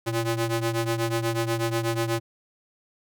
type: ring-modulated tone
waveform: sawtooth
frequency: 230.2 Hz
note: A#3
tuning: 22 cents flat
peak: -17 dBFS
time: 0.06-2.2 s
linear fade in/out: 20 ms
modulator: 111 Hz
effects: none